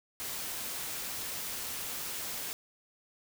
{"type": "noise", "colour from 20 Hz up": "white", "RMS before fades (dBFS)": -38, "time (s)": [0.2, 2.53], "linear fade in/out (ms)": 0, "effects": []}